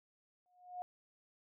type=tone with exponential growth; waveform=sine; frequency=721 Hz; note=F#5; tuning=45 cents flat; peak=-37 dBFS; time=0.46-0.82 s; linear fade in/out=0 ms; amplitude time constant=77 ms; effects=none